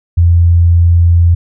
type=tone; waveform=sine; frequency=85.5 Hz; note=F2; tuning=36 cents flat; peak=-4 dBFS; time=0.17-1.35 s; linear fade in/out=10 ms; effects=none